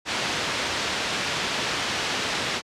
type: low-pass noise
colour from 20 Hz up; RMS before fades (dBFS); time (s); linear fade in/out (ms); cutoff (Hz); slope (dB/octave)
white; -27; 0.05-2.62; 50; 4000; 12
effects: high-pass 80 Hz 12 dB/octave + low-pass 8000 Hz 12 dB/octave